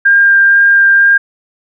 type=tone with vibrato; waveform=sine; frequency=1600 Hz; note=G6; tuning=35 cents sharp; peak=-4 dBFS; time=0.05-1.18 s; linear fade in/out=10 ms; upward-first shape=sine; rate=2.1 Hz; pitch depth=8 cents each way; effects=none